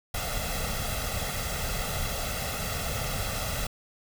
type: noise with comb filter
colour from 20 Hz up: pink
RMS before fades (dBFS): -31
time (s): 0.14-3.67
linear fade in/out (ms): 5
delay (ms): 1.5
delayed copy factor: +0.75
effects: none